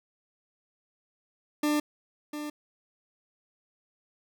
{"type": "tone with echo", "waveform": "40% pulse", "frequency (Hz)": 298.1, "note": "D4", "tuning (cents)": 26, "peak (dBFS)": -23, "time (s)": [1.63, 1.8], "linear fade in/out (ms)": 5, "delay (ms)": 700, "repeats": 1, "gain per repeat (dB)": -10, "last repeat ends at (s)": 2.5, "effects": []}